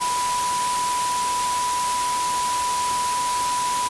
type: tone in noise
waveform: sine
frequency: 987.8 Hz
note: B5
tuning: in tune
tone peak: -21 dBFS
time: 0-3.89 s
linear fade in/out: 20 ms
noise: white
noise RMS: -27 dBFS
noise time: 0-3.89 s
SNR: +3 dB
effects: resampled to 24000 Hz